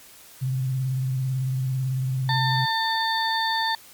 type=tone with vibrato; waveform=sine; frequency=130.81 Hz; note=C3; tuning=in tune; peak=-22 dBFS; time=0.41-2.66 s; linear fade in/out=20 ms; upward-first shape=sine; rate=18 Hz; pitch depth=44 cents each way
type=harmonic tone; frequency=897 Hz; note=A5; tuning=33 cents sharp; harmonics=1 / 2 / 4 / 5; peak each=-24 / -27 / -29 / -30 dBFS; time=2.29-3.75 s; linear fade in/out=2 ms
effects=white hiss -48 dBFS RMS until 3.93 s + MP3 96 kbps